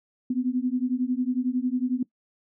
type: beating tone pair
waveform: sine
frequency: 246.5 / 257.5 Hz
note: B3 / C4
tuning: -3 / -28 cents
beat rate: 11 Hz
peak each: -26 dBFS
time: 0.3-2.03 s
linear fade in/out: 5 ms
effects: noise-tail reverb RT60 0.1 s tail -20 dB re dry